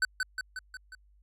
square tone with echo, 1516 Hz, F#6, 42 cents sharp, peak -24 dBFS, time 0.02-0.05 s, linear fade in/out 2 ms, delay 180 ms, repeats 5, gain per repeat -4 dB, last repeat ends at 0.95 s, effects added 50 Hz sine -59 dBFS peak until 1.22 s + low-pass 9000 Hz 12 dB/octave

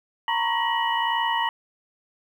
sine tone cluster, 919 / 981 / 1101 / 1903 / 2949 Hz, A#5 / B5 / C#6 / A#6 / F#7, -25 / -12 / -12 / +35 / -6 cents, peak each -24 / -30 / -31 / -28 / -30 dBFS, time 0.28-1.49 s, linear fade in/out 2 ms, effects 9-bit

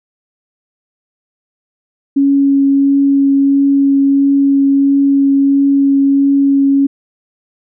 sine tone with vibrato, 277.2 Hz, C#4, in tune, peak -7 dBFS, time 2.16-6.87 s, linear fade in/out 10 ms, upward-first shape triangle, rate 1.5 Hz, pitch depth 9 cents each way, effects none

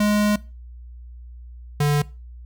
square tone pair in turn, 208.5 / 146.29 Hz, G#3 / D3, +7 / -6 cents, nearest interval tritone, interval 613 cents, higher first, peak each -17 dBFS, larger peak neither, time 0-0.36 / 1.8-2.02 s, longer first, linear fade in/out 5 ms, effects noise-tail reverb RT60 0.3 s tail -21 dB re dry + added 60 Hz sine -37 dBFS peak until 2.45 s

